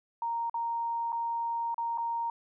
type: tone with dropouts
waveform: sine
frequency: 930 Hz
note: A#5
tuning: 4 cents flat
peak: -29 dBFS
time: 0.22-2.3 s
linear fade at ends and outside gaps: 2 ms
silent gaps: 0.497-0.542 / 1.121-1.127 / 1.744-1.78 / 1.976-1.982 s
effects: none